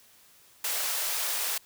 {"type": "high-pass noise", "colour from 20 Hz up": "white", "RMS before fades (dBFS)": -30, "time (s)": [0.64, 1.58], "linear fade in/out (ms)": 5, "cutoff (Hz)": 500, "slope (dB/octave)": 24, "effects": ["white hiss -58 dBFS RMS until 1.65 s"]}